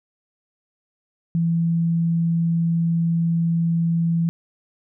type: tone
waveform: sine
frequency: 167.1 Hz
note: E3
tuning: 24 cents sharp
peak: -17 dBFS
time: 1.35-4.29 s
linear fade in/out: 0 ms
effects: none